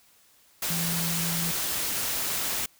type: tone in noise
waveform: sine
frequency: 167.9 Hz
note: E3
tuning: 32 cents sharp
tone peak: -30 dBFS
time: 0.7-1.51 s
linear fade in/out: 5 ms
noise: white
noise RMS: -29 dBFS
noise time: 0.62-2.66 s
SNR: -4 dB
effects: white hiss -60 dBFS RMS until 2.79 s